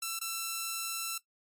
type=tone with dropouts; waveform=5% pulse; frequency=1339 Hz; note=E6; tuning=27 cents sharp; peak=-22 dBFS; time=0.02-1.18 s; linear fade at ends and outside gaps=5 ms; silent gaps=0.191-0.212 s; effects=noise-tail reverb RT60 0.1 s tail -17 dB re dry + MP3 64 kbps